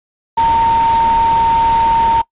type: tone in noise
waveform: sine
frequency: 916 Hz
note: A#5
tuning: 31 cents flat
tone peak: -9 dBFS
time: 0.37-2.22 s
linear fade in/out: 10 ms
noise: pink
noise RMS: -24 dBFS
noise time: 0.37-2.22 s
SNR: +12 dB
effects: noise-tail reverb RT60 0.1 s tail -21 dB re dry + resampled to 8000 Hz